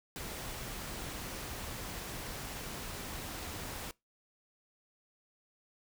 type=noise; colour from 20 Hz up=pink; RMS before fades=-42 dBFS; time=0.16-3.91 s; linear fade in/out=0 ms; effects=noise-tail reverb RT60 0.2 s tail -23 dB re dry